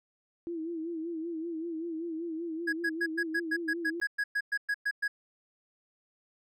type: tone with vibrato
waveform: sine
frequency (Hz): 329.6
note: E4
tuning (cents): 0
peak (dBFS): -33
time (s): 0.47-4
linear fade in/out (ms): 0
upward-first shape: sine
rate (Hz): 5.2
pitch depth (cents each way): 78
type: tone bursts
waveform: triangle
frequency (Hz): 1661.2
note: G#6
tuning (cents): 0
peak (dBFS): -25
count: 15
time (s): 2.67-5.08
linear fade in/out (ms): 10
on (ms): 58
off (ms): 110
effects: none